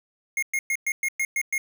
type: tone bursts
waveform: square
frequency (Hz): 2147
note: C7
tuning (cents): +44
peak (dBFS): -23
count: 8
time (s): 0.37-1.58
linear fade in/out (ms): 2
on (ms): 55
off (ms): 110
effects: none